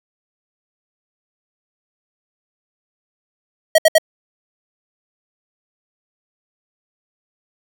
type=tone bursts; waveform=square; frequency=637 Hz; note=D#5; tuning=41 cents sharp; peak=-8 dBFS; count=3; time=3.75-3.983 s; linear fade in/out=5 ms; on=33 ms; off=67 ms; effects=none